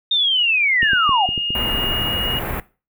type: linear sweep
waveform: sine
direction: down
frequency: 3690 to 711 Hz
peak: -14 dBFS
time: 0.11-1.26 s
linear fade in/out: 5 ms
type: tone with pitch glide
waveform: sine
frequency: 2846 to 2871 Hz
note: F7 to F7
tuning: +32 to +47 cents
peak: -20 dBFS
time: 0.82-2.39 s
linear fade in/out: 2 ms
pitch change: +15 cents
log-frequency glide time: 1.62-2.25 s
type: clicks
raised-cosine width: 3 ms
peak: -15 dBFS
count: 10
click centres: 0.83 / 0.933 / 1.093 / 1.29 / 1.378 / 1.505 / 1.749 / 1.843 / 1.89 / 2.017 s
type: band-stop noise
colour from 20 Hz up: pink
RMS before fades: -25 dBFS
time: 1.55-2.6 s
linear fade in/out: 2 ms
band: 2300 to 13000 Hz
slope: 24 dB/octave
effects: noise-tail reverb RT60 0.3 s tail -18 dB re dry